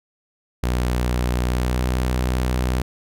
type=tone with pitch glide; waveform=sawtooth; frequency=61.3 to 62.62 Hz; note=B1 to B1; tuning=-12 to +25 cents; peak=-15 dBFS; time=0.63-2.82 s; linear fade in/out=5 ms; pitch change=+37 cents; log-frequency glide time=1.46-1.86 s; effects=none